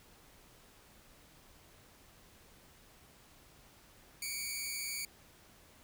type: tone pair together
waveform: 10% pulse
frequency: 2244 / 2377 Hz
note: C#7 / D7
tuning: +21 / +20 cents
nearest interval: minor second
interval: 99 cents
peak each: -30 / -33 dBFS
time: 4.22-5.05 s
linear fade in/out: 2 ms
effects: pink hiss -61 dBFS RMS until 5.83 s